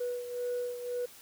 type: beating tone pair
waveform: sine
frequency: 489 / 490.9 Hz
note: B4 / B4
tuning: -17 / -10 cents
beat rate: 1.9 Hz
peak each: -32 / -38 dBFS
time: 0-1.06 s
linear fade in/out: 10 ms
effects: tanh soft clip ceiling -28 dBFS + white hiss -53 dBFS RMS until 1.21 s